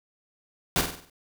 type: noise with echo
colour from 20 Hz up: pink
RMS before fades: -23 dBFS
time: 0.76-0.81 s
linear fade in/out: 0 ms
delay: 48 ms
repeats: 6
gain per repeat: -6 dB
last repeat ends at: 1.098 s
effects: none